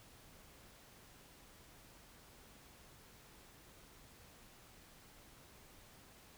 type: silence
effects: pink hiss -61 dBFS RMS until 6.37 s